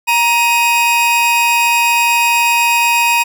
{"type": "tone pair together", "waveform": "45% pulse", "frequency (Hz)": [940.6, 2511], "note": ["A#5", "D#7"], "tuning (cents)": [15, 15], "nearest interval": "octave + perfect fourth", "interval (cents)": 1700, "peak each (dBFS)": -13, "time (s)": [0.07, 3.24], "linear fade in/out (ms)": 20, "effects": []}